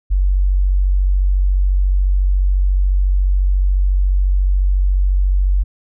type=tone; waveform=sine; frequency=47.06 Hz; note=F#1; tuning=30 cents sharp; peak=-11 dBFS; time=0.1-5.64 s; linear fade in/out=20 ms; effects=none